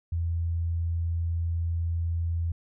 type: tone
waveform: sine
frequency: 84 Hz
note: E2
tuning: 33 cents sharp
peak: -25 dBFS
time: 0.12-2.52 s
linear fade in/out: 5 ms
effects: none